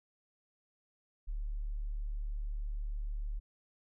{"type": "tone", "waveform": "sine", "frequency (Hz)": 36.71, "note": "D1", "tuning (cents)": 0, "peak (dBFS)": -34, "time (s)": [1.27, 3.4], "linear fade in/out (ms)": 20, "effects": []}